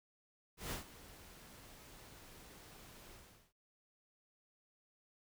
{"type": "noise with ADSR envelope", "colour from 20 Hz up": "pink", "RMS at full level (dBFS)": -41, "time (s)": [0.57, 3.53], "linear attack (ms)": 140, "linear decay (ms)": 130, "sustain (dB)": -16, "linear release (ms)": 410, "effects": []}